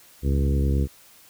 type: harmonic tone with a mistuned harmonic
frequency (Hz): 69.3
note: C#2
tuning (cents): 0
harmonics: 1 / 2 / 3 / 4 / 5 / 6 / 7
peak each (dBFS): -20 / -26 / -30 / -32 / -34 / -36 / -37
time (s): 0.22-0.88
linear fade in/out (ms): 50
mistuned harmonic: 1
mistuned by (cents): +41
effects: white hiss -52 dBFS RMS until 1.29 s